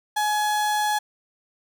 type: tone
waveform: 35% pulse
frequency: 843 Hz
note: G#5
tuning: 26 cents sharp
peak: -19 dBFS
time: 0.16-0.99 s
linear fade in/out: 10 ms
effects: none